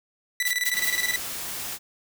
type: tone with tremolo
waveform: sawtooth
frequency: 1975.5 Hz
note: B6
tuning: in tune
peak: -18 dBFS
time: 0.4-1.16 s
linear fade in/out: 2 ms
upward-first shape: square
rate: 19 Hz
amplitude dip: 70%
type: noise bursts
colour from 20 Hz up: blue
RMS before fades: -28 dBFS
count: 3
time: 0.46-0.894 s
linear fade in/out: 10 ms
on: 58 ms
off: 130 ms
type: noise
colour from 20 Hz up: white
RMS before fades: -33 dBFS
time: 0.71-1.79 s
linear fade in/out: 50 ms
effects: none